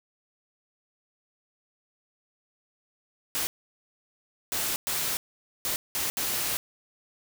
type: noise bursts at uneven times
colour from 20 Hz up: white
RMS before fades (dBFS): -29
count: 6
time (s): 3.35-3.47 / 4.52-4.76 / 4.87-5.17 / 5.65-5.76 / 5.95-6.1 / 6.17-6.57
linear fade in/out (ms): 0
effects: none